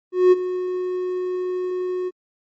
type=tone with ADSR envelope; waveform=triangle; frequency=365 Hz; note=F#4; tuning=24 cents flat; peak=-6 dBFS; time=0.12-2.11 s; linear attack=200 ms; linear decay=25 ms; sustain=-14 dB; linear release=34 ms; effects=MP3 32 kbps